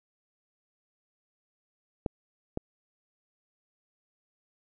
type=clicks; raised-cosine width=2 ms; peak=-15 / -17 dBFS; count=2; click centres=2.062 / 2.574 s; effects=none